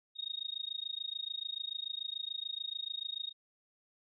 sine tone with amplitude modulation, 3729 Hz, A#7, in tune, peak -33 dBFS, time 0.15-3.33 s, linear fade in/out 50 ms, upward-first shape sine, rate 26.9 Hz, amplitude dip 100%, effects none

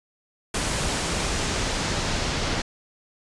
pink noise with low-pass filter sweep, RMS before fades -26 dBFS, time 0.54-2.62 s, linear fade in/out 5 ms, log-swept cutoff 9300 to 5200 Hz, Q 1.1, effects resampled to 24000 Hz

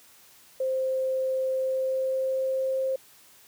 sine tone with pitch glide, 523.3 to 528.5 Hz, C5 to C5, 0 to +17 cents, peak -24 dBFS, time 0.6-2.96 s, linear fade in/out 5 ms, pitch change +17 cents, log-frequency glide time 1.54-2.83 s, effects white hiss -55 dBFS RMS until 3.47 s + high-pass 60 Hz 12 dB/octave

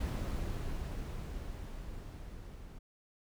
brown noise with level ramp, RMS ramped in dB -34 to -49 dBFS, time 0-2.79 s, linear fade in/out 10 ms, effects none

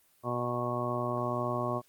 harmonic tone, 121.9 Hz, B2, 22 cents flat, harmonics 1 / 2 / 3 / 4 / 5 / 6 / 7 / 8 / 9, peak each -36 / -38 / -37 / -44 / -35 / -41 / -43 / -43 / -35 dBFS, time 0.23-1.82 s, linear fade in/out 50 ms, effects white hiss -66 dBFS RMS until 1.88 s + Opus 32 kbps

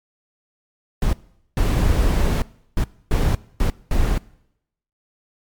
brown noise bursts at uneven times, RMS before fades -17 dBFS, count 6, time 1.02-1.13 / 1.57-2.42 / 2.77-2.84 / 3.11-3.35 / 3.6-3.7 / 3.91-4.18 s, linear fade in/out 2 ms, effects noise-tail reverb RT60 0.8 s tail -22 dB re dry + MP3 96 kbps

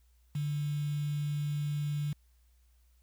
sine tone with quantisation, 146.83 Hz, D3, in tune, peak -30 dBFS, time 0.35-2.13 s, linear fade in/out 5 ms, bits 8, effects added 60 Hz sine -62 dBFS peak until 3.02 s + white hiss -75 dBFS RMS until 3.02 s

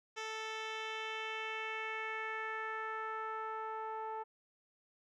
10% pulse tone with low-pass filter sweep, 440 Hz, A4, in tune, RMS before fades -41 dBFS, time 0.16-4.24 s, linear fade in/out 20 ms, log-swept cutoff 4900 to 900 Hz, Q 2.1, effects none

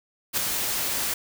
white noise with ADSR envelope, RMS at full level -22 dBFS, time 0.33-1.14 s, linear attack 44 ms, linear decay 6 ms, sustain -5 dB, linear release 4 ms, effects none

